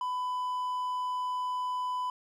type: tone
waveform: triangle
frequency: 1000 Hz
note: B5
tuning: 21 cents sharp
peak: -28 dBFS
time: 0.01-2.1 s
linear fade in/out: 2 ms
effects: none